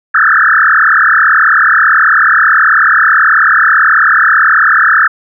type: tone with frequency modulation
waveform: sine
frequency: 1533 Hz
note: G6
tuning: 39 cents flat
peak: -4 dBFS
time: 0.14-5.08 s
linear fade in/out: 10 ms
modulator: 38.4 Hz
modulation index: 6.8
effects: none